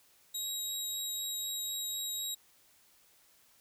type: tone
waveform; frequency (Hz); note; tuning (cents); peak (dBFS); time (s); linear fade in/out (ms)
20% pulse; 3824; A#7; +43; -29; 0.34-2.35; 10
effects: white hiss -65 dBFS RMS until 3.6 s